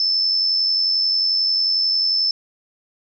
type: tone with amplitude modulation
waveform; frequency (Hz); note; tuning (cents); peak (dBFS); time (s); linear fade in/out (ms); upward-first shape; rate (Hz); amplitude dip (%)
sine; 5274; E8; 0; -14; 0-2.31; 2; sine; 91.2; 40
effects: none